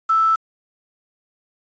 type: tone with quantisation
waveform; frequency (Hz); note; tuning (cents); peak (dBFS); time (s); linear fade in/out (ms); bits
sine; 1318.5; E6; 0; -13; 0.09-0.36; 10; 6
effects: resampled to 16000 Hz